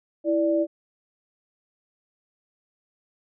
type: tone pair together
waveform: sine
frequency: 329.6 / 587.3 Hz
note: E4 / D5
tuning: 0 / 0 cents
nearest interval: minor seventh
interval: 1000 cents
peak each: -22 dBFS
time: 0.24-0.67 s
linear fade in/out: 50 ms
effects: none